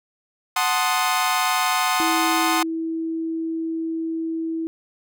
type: chord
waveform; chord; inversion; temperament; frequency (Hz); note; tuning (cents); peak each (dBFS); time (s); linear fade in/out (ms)
sawtooth; F# diminished seventh; none; equal; 740 / 880 / 1046.5 / 1244.5; F#5 / A5 / C6 / Eb6; 0 / 0 / 0 / 0; -20 / -23 / -20 / -21; 0.56-2.63; 5
type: tone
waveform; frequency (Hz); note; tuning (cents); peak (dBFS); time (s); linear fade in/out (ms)
sine; 325.7; E4; -21; -23; 2-4.67; 0
effects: none